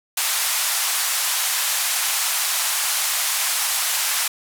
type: band-pass noise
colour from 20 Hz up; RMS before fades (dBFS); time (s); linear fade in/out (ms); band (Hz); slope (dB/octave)
white; -22; 0.17-4.28; 5; 760 to 13000; 24
effects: none